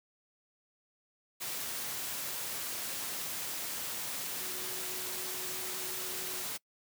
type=tone in noise; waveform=sine; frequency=370 Hz; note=F#4; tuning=in tune; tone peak=-48 dBFS; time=4.39-6.44 s; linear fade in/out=20 ms; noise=white; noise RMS=-38 dBFS; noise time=1.4-6.58 s; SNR=-13 dB; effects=noise-tail reverb RT60 0.1 s tail -24 dB re dry + high-pass 100 Hz 12 dB/octave